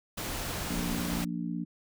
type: noise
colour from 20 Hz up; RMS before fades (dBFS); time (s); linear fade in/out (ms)
pink; -35; 0.17-1.25; 10
type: harmonic tone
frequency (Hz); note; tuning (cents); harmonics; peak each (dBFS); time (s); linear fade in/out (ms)
58.27; A#1; 0; 3 / 4 / 5; -34 / -36 / -37; 0.69-1.65; 20
effects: none